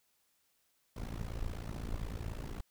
brown noise with amplitude modulation, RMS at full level -36 dBFS, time 0.96-2.61 s, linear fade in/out 5 ms, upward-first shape sine, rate 56.2 Hz, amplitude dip 90%, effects white hiss -75 dBFS RMS until 2.7 s

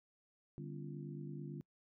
harmonic tone with a mistuned harmonic, 49 Hz, G1, in tune, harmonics 3 / 4 / 5 / 6 / 7, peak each -45 / -51 / -54 / -54 / -52 dBFS, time 0.58-1.61 s, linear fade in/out 0 ms, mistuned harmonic 6, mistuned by -95 cents, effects noise-tail reverb RT60 0.1 s tail -26 dB re dry

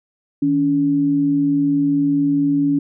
sine tone pair together, 158.8 / 283.3 Hz, D#3 / C#4, +36 / +38 cents, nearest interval minor seventh, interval 1002 cents, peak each -25 / -14 dBFS, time 0.42-2.79 s, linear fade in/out 5 ms, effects none

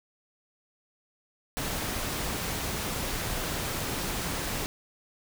pink noise, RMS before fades -32 dBFS, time 1.57-4.66 s, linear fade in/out 0 ms, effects none

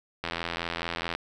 click train, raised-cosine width 0.3 ms, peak -14 dBFS, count 78, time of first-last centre 0.24-1.15 s, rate 84.6 Hz, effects none

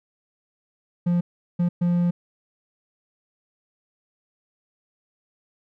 triangle tone bursts at uneven times, 174.6 Hz, F3, in tune, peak -16 dBFS, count 3, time 1.06-1.21 / 1.59-1.69 / 1.81-2.11 s, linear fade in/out 10 ms, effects none

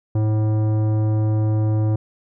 triangle tone with tanh clipping, 108 Hz, A2, 32 cents flat, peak -18 dBFS, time 0.15-1.96 s, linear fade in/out 5 ms, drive 18 dB, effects none

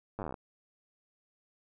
slowing click train, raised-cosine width 1 ms, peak -24 dBFS, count 13, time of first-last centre 0.19-0.342 s, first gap 9 ms, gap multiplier 1.06, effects none

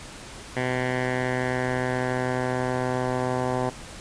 10% pulse tone with low-pass filter sweep, 126.9 Hz, B2, 47 cents sharp, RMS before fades -26 dBFS, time 0.56-3.7 s, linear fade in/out 10 ms, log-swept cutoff 2200 to 1100 Hz, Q 2.3, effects pink hiss -41 dBFS RMS until 4 s + resampled to 22050 Hz

